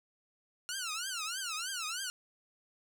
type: tone with vibrato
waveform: 10% pulse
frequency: 1404 Hz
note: F6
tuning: 9 cents sharp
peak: -27 dBFS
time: 0.69-2.1 s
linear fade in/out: 0 ms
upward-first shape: triangle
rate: 3.2 Hz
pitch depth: 250 cents each way
effects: none